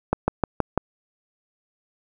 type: slowing click train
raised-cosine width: 1 ms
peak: -5 dBFS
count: 5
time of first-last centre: 0.13-0.777 s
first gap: 150 ms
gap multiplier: 1.05
effects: none